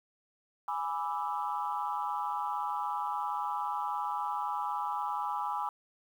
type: chord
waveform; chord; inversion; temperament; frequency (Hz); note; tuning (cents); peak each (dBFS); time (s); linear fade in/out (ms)
sine; E dominant seventh; first; equal; 830.6 / 987.8 / 1174.7 / 1318.5; G#5 / B5 / D6 / E6; 0 / 0 / 0 / 0; -35 / -35 / -37 / -40; 0.68-5.69; 2
effects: tanh soft clip ceiling -21 dBFS + 10-bit